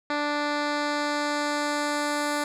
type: tone with low-pass filter sweep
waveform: 10% pulse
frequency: 293.7 Hz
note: D4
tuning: in tune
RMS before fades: -27 dBFS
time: 0.1-2.44 s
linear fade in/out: 2 ms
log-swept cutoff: 3800 to 11000 Hz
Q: 1
effects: none